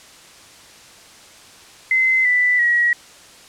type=tone with pitch steps; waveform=sine; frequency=2056 / 1982.5 / 1911.7 Hz; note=C7 / B6 / A#6; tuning=-31 / +6 / +43 cents; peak=-13 dBFS; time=1.91-2.93 s; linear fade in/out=2 ms; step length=340 ms; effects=white hiss -44 dBFS RMS until 3.48 s + low-pass 8000 Hz 12 dB/octave